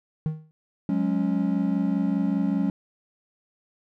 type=tone with exponential decay; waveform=triangle; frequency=156.5 Hz; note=D#3; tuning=10 cents sharp; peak=-18 dBFS; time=0.26-0.51 s; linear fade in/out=0 ms; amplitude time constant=54 ms
type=chord; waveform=triangle; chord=F# suspended second; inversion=none; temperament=equal with one note detuned; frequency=182.66 / 207.7 / 277.2 Hz; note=F#3 / G#3 / C#4; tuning=-22 / 0 / 0 cents; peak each=-24 dBFS; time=0.89-2.7 s; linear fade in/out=2 ms
effects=none